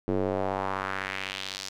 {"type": "tone with band-pass filter sweep", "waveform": "square", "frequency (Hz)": 48, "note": "G1", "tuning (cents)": -36, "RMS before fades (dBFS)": -31, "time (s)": [0.08, 1.69], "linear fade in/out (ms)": 0, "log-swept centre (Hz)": [360, 5400], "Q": 1.9, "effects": []}